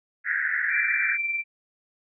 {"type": "band-pass noise", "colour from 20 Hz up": "white", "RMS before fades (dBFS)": -26, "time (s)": [0.24, 1.18], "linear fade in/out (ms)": 50, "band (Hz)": [1500, 2000], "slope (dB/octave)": 96}
{"type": "tone with tremolo", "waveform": "sine", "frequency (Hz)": 2349, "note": "D7", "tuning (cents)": 0, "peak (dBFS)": -22, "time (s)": [0.69, 1.44], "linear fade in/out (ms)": 50, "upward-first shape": "triangle", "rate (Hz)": 20, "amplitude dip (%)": 55}
{"effects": []}